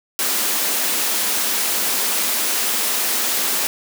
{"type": "high-pass noise", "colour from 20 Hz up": "white", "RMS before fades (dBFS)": -20, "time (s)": [0.19, 3.67], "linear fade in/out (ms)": 0, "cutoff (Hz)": 190, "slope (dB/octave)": 96, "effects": []}